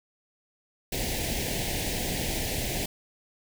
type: band-stop noise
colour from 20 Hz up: pink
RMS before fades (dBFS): -30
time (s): 0.92-2.86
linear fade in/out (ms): 5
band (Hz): 830 to 1800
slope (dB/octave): 48
effects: none